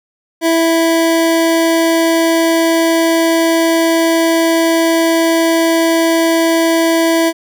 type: tone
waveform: 25% pulse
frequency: 329.6 Hz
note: E4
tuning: in tune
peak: -6 dBFS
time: 0.41-7.33 s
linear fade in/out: 50 ms
effects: none